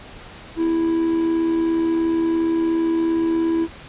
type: tone with amplitude modulation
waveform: triangle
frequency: 329.6 Hz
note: E4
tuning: in tune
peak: -13 dBFS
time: 0.56-3.68 s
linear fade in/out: 50 ms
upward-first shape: sine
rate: 77.1 Hz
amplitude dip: 40%
effects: pink hiss -40 dBFS RMS until 3.88 s + resampled to 8000 Hz